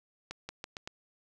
accelerating click train, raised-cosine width 0.2 ms, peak -22 dBFS, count 5, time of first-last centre 0.31-0.875 s, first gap 180 ms, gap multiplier 0.84, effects none

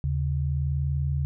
sine tone pair together, 77.78 / 138.22 Hz, D#2 / C#3, 0 / -5 cents, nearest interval minor seventh, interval 995 cents, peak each -26 dBFS, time 0.04-1.25 s, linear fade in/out 0 ms, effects none

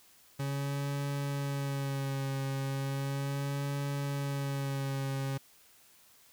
40% pulse tone with vibrato, 138.59 Hz, C#3, in tune, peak -31 dBFS, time 0.39-5.38 s, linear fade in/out 10 ms, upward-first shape sine, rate 0.36 Hz, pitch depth 34 cents each way, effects white hiss -61 dBFS RMS until 6.32 s

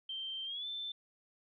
sine tone with pitch glide, 3136 to 3540 Hz, G7 to A7, 0 to +10 cents, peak -38 dBFS, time 0.09-0.92 s, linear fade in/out 5 ms, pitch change +210 cents, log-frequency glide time 0.45-0.67 s, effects none

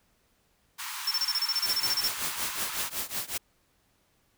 pink high-pass noise, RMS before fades -37 dBFS, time 0.78-2.9 s, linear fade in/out 20 ms, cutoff 870 Hz, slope 96 dB/octave
square tone bursts, 5400 Hz, E8, 41 cents sharp, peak -25 dBFS, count 15, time 1.07-2.078 s, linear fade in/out 5 ms, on 42 ms, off 27 ms
white noise with tremolo, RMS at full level -30 dBFS, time 1.65-3.38 s, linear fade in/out 10 ms, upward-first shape triangle, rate 5.4 Hz, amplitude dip 95%
effects pink hiss -69 dBFS RMS until 4.37 s

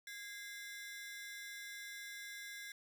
sawtooth ring-modulated tone, 1862 Hz, A#6, 2 cents flat, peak -40 dBFS, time 0.07-2.72 s, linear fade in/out 2 ms, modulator 222 Hz, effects none

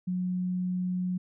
sine tone, 181.8 Hz, F#3, 30 cents flat, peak -27 dBFS, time 0.07-1.18 s, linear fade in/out 10 ms, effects none

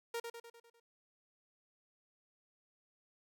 sawtooth tone with echo, 466.2 Hz, A#4, in tune, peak -33 dBFS, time 0.14-0.2 s, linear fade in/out 5 ms, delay 100 ms, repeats 6, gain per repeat -5 dB, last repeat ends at 0.8 s, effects none

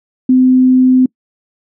sine tone, 256.3 Hz, C4, 36 cents flat, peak -5 dBFS, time 0.29-1.06 s, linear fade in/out 5 ms, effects noise-tail reverb RT60 0.1 s tail -26 dB re dry

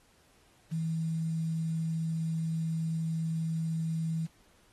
sine tone with quantisation, 162.1 Hz, E3, 29 cents flat, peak -29 dBFS, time 0.71-4.27 s, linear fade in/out 20 ms, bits 9, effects pink hiss -65 dBFS RMS until 4.72 s + AAC 32 kbps

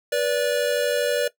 square tone pair together, 488.6 / 581 Hz, B4 / D5, -19 / -19 cents, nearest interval minor third, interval 300 cents, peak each -24 / -23 dBFS, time 0.12-1.28 s, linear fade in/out 5 ms, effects noise-tail reverb RT60 0.1 s tail -17 dB re dry

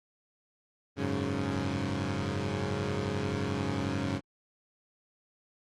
15% pulse chord, F# suspended second, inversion none, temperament equal, 92.5 / 103.83 / 138.59 Hz, F#2 / G#2 / C#3, 0 / 0 / 0 cents, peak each -28 dBFS, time 0.96-4.21 s, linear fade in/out 50 ms, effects low-pass 6000 Hz 12 dB/octave + Opus 24 kbps

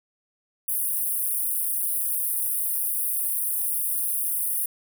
pink high-pass noise, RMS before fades -26 dBFS, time 0.68-4.66 s, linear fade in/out 5 ms, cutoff 9300 Hz, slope 96 dB/octave, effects none

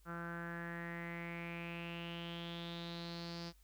sawtooth tone with low-pass filter sweep, 170.1 Hz, F3, 45 cents flat, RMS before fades -45 dBFS, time 0.05-3.53 s, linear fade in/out 50 ms, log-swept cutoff 1400 to 4900 Hz, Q 6.6, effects added 50 Hz sine -63 dBFS peak until 3.63 s + white hiss -73 dBFS RMS until 3.63 s

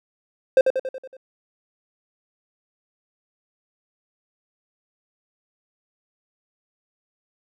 triangle tone with echo, 523.3 Hz, C5, in tune, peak -8 dBFS, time 0.57-0.61 s, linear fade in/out 2 ms, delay 93 ms, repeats 6, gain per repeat -5 dB, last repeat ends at 1.168 s, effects none

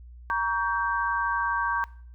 sine chord, G diminished, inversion first, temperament just, 940.8 / 1128.9 / 1568 Hz, Bb5 / Db6 / G6, +16 / +31 / 0 cents, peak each -28 dBFS, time 0.3-1.84 s, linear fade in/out 0 ms, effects noise-tail reverb RT60 0.5 s tail -20 dB re dry + added 60 Hz sine -43 dBFS peak until 2.14 s

